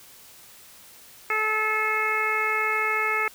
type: harmonic tone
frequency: 432.9 Hz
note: A4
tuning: 28 cents flat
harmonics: 1 / 2 / 3 / 4 / 5 / 6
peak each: -32 / -33 / -27 / -31 / -25 / -34 dBFS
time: 1.3-3.28 s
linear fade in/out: 2 ms
effects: white hiss -49 dBFS RMS until 3.34 s